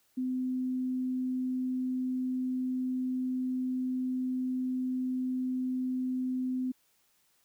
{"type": "tone", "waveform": "sine", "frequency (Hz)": 255.6, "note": "C4", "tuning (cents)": -40, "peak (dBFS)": -29, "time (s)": [0.17, 6.72], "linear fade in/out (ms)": 10, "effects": ["white hiss -70 dBFS RMS until 7.44 s"]}